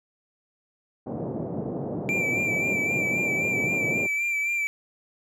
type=band-pass noise; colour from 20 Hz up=pink; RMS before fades=-31 dBFS; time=1.06-4.07 s; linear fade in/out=10 ms; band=130 to 640 Hz; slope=24 dB/octave
type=tone with vibrato; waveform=triangle; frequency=2343 Hz; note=D7; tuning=5 cents flat; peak=-22 dBFS; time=2.09-4.67 s; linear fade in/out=0 ms; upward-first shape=sine; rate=3.8 Hz; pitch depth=35 cents each way
effects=none